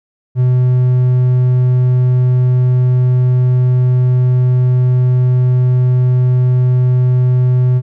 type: tone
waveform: triangle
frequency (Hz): 125.9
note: B2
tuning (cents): +34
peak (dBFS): -6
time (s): 0.35-7.82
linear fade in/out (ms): 50
effects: none